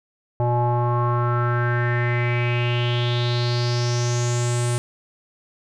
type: tone with low-pass filter sweep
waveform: square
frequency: 120.7 Hz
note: B2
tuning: 39 cents flat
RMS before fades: -21 dBFS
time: 0.4-4.78 s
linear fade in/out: 0 ms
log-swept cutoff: 760 to 9100 Hz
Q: 5.5
effects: none